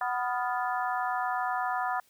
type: harmonic tone with a mistuned harmonic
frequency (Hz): 247.8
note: B3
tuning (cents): +6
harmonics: 3 / 4 / 5 / 6 / 7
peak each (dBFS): -31 / -33 / -35 / -37 / -38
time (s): 0.01-2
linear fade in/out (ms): 2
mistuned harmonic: 6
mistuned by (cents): -95
effects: white hiss -65 dBFS RMS until 2.09 s